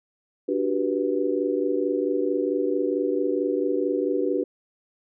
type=chord; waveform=sine; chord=G major seventh; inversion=second; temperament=just; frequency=294 / 367.5 / 392 / 490 Hz; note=D4 / F#4 / G4 / B4; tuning=+2 / -12 / 0 / -14 cents; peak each=-27 dBFS; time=0.48-4.44 s; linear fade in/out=10 ms; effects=none